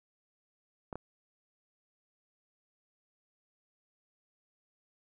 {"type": "clicks", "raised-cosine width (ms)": 1, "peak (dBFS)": -25, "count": 2, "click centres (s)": [0.928, 0.956], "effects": []}